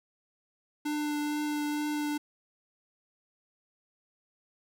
square tone with vibrato, 297.2 Hz, D4, 21 cents sharp, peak -30 dBFS, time 0.85-2.18 s, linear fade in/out 10 ms, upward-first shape triangle, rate 2.2 Hz, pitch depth 12 cents each way, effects none

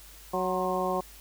harmonic tone with a mistuned harmonic, 185 Hz, F#3, in tune, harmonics 1 / 2 / 3 / 4 / 5 / 6, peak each -35 / -32 / -32 / -32 / -36 / -33 dBFS, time 0.33-1.01 s, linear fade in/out 10 ms, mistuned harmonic 6, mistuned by -67 cents, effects added 50 Hz sine -51 dBFS peak until 1.2 s + white hiss -51 dBFS RMS until 1.2 s

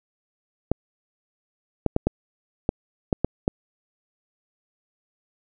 clicks, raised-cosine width 2 ms, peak -6 dBFS, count 8, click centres 0.716 / 1.863 / 1.964 / 2.07 / 2.691 / 3.128 / 3.246 / 3.479 s, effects none

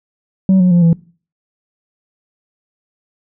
sine tone with pitch steps, 189.6 / 181.67 / 174.06 / 166.78 Hz, F#3 / F#3 / F3 / E3, +43 / -31 / -6 / +21 cents, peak -4 dBFS, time 0.49-0.93 s, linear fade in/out 2 ms, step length 110 ms, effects noise-tail reverb RT60 0.4 s tail -22 dB re dry + tanh soft clip ceiling -6 dBFS

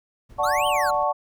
brown noise with tremolo, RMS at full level -44 dBFS, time 0.29-1.04 s, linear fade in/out 10 ms, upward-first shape triangle, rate 11 Hz, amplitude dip 40%
sine chord, D major seventh, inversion none, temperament equal, 587.3 / 740 / 880 / 1108.7 Hz, D5 / F#5 / A5 / C#6, 0 / 0 / 0 / 0 cents, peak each -25 dBFS, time 0.38-1.13 s, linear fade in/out 20 ms
square exponential two-way sweep, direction up then down, 1191 to 3194 to 1316 Hz, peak -27 dBFS, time 0.43-0.91 s, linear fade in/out 10 ms, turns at 0.67 s
effects none

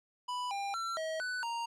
square tone with pitch steps, 990 / 798 / 1351 / 638 / 1493 / 932 Hz, B5 / G5 / E6 / D#5 / F#6 / A#5, +4 / +31 / +42 / +43 / +15 / -1 cents, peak -35 dBFS, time 0.28-1.66 s, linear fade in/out 10 ms, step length 230 ms, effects low-pass 7000 Hz 12 dB/octave

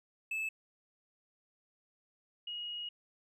triangle / sine tone pair in turn, 2615 / 2887 Hz, E7 / F#7, -15 / -43 cents, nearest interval major second, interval 172 cents, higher second, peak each -32 / -38 dBFS, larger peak first, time 0.31-0.49 / 2.47-2.89 s, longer second, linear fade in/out 5 ms, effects none

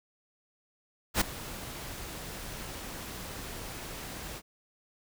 pink noise with ADSR envelope, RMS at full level -23 dBFS, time 1.14-4.42 s, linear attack 72 ms, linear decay 7 ms, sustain -18 dB, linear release 53 ms, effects none

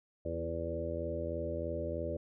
harmonic tone with a mistuned harmonic, 83.2 Hz, E2, 17 cents sharp, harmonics 1 / 2 / 3 / 4 / 5 / 6 / 7, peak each -40 / -46 / -46 / -42 / -45 / -41 / -39 dBFS, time 0.25-2.17 s, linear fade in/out 5 ms, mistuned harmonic 4, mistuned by +15 cents, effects none

